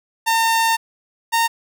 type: tone pair in turn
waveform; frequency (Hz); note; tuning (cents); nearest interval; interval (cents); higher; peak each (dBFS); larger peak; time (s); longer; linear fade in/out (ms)
sawtooth; 908 / 919.1; A#5 / A#5; -46 / -25; unison; 21; second; -11; neither; 0.26-0.77 / 1.32-1.48; first; 20
effects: none